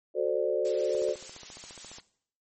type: chord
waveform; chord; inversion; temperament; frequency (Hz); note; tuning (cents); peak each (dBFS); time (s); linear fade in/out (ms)
sine; D dominant seventh; first; equal with one note detuned; 370 / 440 / 523.3 / 592.4; F#4 / A4 / C5 / D5; 0 / 0 / 0 / +15; -30 / -30 / -30 / -31; 0.14-1.16; 50
type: noise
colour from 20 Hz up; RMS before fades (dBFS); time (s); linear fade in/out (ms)
blue; -40; 0.65-2; 0
type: click train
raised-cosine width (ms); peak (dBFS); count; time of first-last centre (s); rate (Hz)
1; -34; 16; 0.95-1.984; 14.5
effects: noise-tail reverb RT60 0.6 s tail -18 dB re dry + MP3 32 kbps